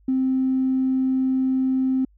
triangle tone with tanh clipping, 261.6 Hz, C4, in tune, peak -18 dBFS, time 0.08-2.05 s, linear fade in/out 5 ms, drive 4 dB, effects added 50 Hz sine -53 dBFS peak until 2.17 s

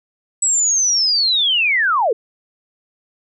sine linear sweep, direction down, 7902 to 398.6 Hz, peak -13 dBFS, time 0.42-2.13 s, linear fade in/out 5 ms, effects none

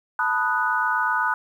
sine chord, B dominant seventh, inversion third, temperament equal, 880 / 987.8 / 1244.5 / 1480 Hz, A5 / B5 / D#6 / F#6, 0 / 0 / 0 / 0 cents, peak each -27 / -26 / -26 / -23 dBFS, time 0.19-1.34 s, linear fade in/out 2 ms, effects 9-bit

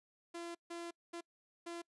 sawtooth tone bursts at uneven times, 341 Hz, F4, 41 cents flat, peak -39 dBFS, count 4, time 0.34-0.55 / 0.7-0.91 / 1.13-1.21 / 1.66-1.82 s, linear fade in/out 10 ms, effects noise-tail reverb RT60 0.1 s tail -26 dB re dry + resampled to 24000 Hz

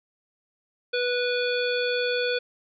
harmonic tone, 491.4 Hz, B4, 9 cents flat, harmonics 1 / 3 / 5 / 7 / 9, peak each -25 / -30 / -32 / -33 / -35 dBFS, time 0.93-2.39 s, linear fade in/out 10 ms, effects none

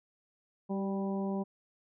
harmonic tone with a mistuned harmonic, 196 Hz, G3, in tune, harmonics 1 / 2 / 3 / 4 / 5, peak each -32 / -38 / -42 / -44 / -46 dBFS, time 0.69-1.44 s, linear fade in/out 20 ms, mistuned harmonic 2, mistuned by -21 cents, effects none

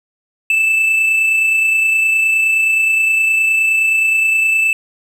triangle tone with amplitude modulation, 2637 Hz, E7, in tune, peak -8 dBFS, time 0.5-4.73 s, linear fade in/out 2 ms, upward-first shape sine, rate 29.6 Hz, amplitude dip 30%, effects 8-bit

